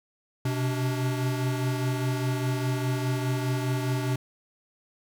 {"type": "tone cluster", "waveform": "square", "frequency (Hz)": [126.7, 131.6, 290.8], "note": ["B2", "C3", "D4"], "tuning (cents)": [45, 10, -17], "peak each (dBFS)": [-27, -36, -34], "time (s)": [0.45, 4.16], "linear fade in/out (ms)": 5, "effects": []}